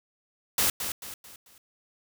white noise with echo, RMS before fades -24 dBFS, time 0.58-0.7 s, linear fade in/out 2 ms, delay 220 ms, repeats 4, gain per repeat -8 dB, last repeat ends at 1.58 s, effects none

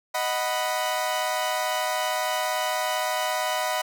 sawtooth chord, B major, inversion first, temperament equal, 622.3 / 740 / 987.8 Hz, D#5 / F#5 / B5, 0 / 0 / 0 cents, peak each -25 dBFS, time 0.14-3.82 s, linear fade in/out 10 ms, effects none

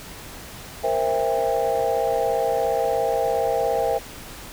sine chord, C dominant seventh, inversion third, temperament equal with one note detuned, 466.2 / 523.3 / 659.3 / 800.5 Hz, Bb4 / C5 / E5 / G5, 0 / 0 / 0 / +36 cents, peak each -24 dBFS, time 0.83-3.99 s, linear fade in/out 20 ms, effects tanh soft clip ceiling -12 dBFS + pink hiss -39 dBFS RMS until 4.52 s

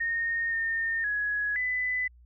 sine tone with pitch steps, 1845 / 1823 / 1676 / 2001 Hz, A#6 / A#6 / G#6 / B6, -18 / -39 / +15 / +22 cents, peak -26 dBFS, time 0-2.08 s, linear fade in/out 10 ms, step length 520 ms, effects added 60 Hz sine -52 dBFS peak until 2.25 s

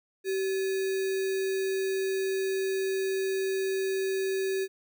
sine tone with sample-and-hold, 383.5 Hz, G4, 38 cents flat, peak -26 dBFS, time 0.24-4.68 s, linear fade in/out 50 ms, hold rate 2100 Hz, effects none

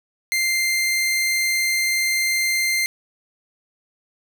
sawtooth tone, 2093 Hz, C7, in tune, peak -15 dBFS, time 0.32-2.86 s, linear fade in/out 0 ms, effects none

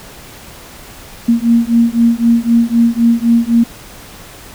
sine beating tone pair, 231.1 / 235 Hz, A#3 / A#3, -15 / +14 cents, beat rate 3.9 Hz, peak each -11 dBFS, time 1.28-3.64 s, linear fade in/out 10 ms, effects pink hiss -35 dBFS RMS until 4.54 s

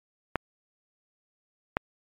clicks, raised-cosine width 0.5 ms, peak -9 dBFS, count 2, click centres 0.357 / 1.769 s, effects MP3 64 kbps

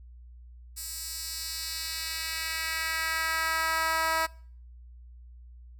10% pulse tone with high-pass filter sweep, 322.9 Hz, E4, 36 cents flat, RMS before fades -31 dBFS, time 0.76-4.27 s, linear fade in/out 20 ms, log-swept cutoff 7500 to 830 Hz, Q 1.2, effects noise-tail reverb RT60 0.5 s tail -24 dB re dry + added 60 Hz sine -46 dBFS peak until 5.79 s

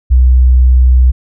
sine tone, 63 Hz, B1, 35 cents sharp, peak -3 dBFS, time 0.1-1.12 s, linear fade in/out 20 ms, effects none

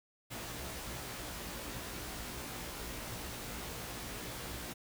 pink noise with comb filter, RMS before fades -43 dBFS, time 0.3-4.74 s, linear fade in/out 20 ms, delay 17 ms, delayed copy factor +1, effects none

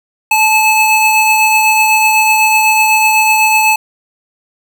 square tone pair together, 868 / 2596 Hz, A5 / E7, -24 / -27 cents, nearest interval octave + perfect fifth, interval 1897 cents, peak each -11 dBFS, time 0.31-3.76 s, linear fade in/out 5 ms, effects none

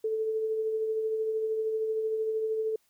sine tone with tremolo, 439.3 Hz, A4, 3 cents flat, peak -25 dBFS, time 0.04-2.76 s, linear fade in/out 5 ms, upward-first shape triangle, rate 13 Hz, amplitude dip 40%, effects white hiss -70 dBFS RMS until 2.89 s

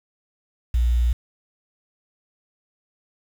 sine tone with quantisation, 59.7 Hz, A#1, 42 cents sharp, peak -16 dBFS, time 0.74-1.13 s, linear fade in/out 5 ms, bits 7, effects none

